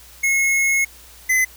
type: tone pair in turn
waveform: square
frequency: 2173 / 2032 Hz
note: C#7 / B6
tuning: -35 / +49 cents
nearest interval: minor second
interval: 116 cents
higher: first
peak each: -16 / -15 dBFS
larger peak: second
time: 0.23-0.85 / 1.29-1.45 s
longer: first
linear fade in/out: 10 ms
effects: added 60 Hz sine -48 dBFS peak until 1.56 s + white hiss -45 dBFS RMS until 1.56 s